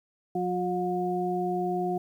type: harmonic tone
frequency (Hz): 179.9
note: F#3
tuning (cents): -48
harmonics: 1 / 2 / 4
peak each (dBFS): -32 / -29 / -30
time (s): 0.35-1.98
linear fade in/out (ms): 5
effects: 10-bit